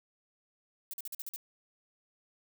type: noise bursts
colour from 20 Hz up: violet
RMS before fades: -40 dBFS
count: 7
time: 0.91-1.361 s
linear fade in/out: 0 ms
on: 25 ms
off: 46 ms
effects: none